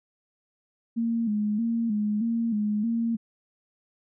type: tone with vibrato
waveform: sine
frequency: 220 Hz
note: A3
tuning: in tune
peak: -23 dBFS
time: 0.96-3.17 s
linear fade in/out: 20 ms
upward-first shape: square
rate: 1.6 Hz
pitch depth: 82 cents each way
effects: none